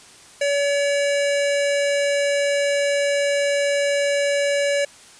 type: tone pair together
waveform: square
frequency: 568.5 / 2274 Hz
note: C#5 / C#7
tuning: +44 / +44 cents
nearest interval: 2 octaves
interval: 2400 cents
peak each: -19 / -29 dBFS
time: 0.41-4.85 s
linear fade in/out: 5 ms
effects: white hiss -46 dBFS RMS until 5.19 s + resampled to 22050 Hz